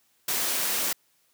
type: high-pass noise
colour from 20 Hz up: white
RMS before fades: -27 dBFS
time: 0.28-0.93 s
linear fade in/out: 5 ms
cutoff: 170 Hz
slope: 12 dB/octave
effects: white hiss -67 dBFS RMS until 1.33 s + high-pass 80 Hz 12 dB/octave